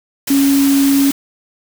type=tone in noise; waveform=sine; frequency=277.2 Hz; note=C#4; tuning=in tune; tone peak=-9 dBFS; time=0.3-1.11 s; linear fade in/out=5 ms; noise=white; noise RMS=-22 dBFS; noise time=0.27-1.12 s; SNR=+10 dB; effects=none